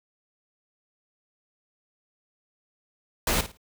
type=noise with echo; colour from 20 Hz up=pink; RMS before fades=-24 dBFS; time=3.27-3.41 s; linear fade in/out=2 ms; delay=54 ms; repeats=3; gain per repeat=-12 dB; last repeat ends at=3.572 s; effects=none